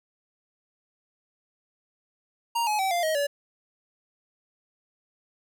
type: tone with pitch steps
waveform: square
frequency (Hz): 934 / 846.6 / 767.5 / 695.7 / 630.6 / 571.6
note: A#5 / G#5 / G5 / F5 / D#5 / D5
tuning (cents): +3 / +33 / -37 / -7 / +23 / -47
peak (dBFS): -24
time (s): 2.55-3.27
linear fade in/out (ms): 10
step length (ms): 120
effects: none